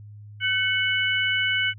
sine tone cluster, 1517 / 2208 / 2975 Hz, F#6 / C#7 / F#7, +43 / -7 / +9 cents, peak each -25 dBFS, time 0.4-1.74 s, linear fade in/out 50 ms, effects added 104 Hz sine -40 dBFS peak until 1.78 s

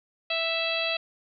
harmonic tone, 659.3 Hz, E5, in tune, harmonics 1 / 2 / 3 / 4 / 5 / 6 / 7, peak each -31 / -38 / -38 / -29 / -33 / -33 / -39 dBFS, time 0.3-0.97 s, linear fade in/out 5 ms, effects none

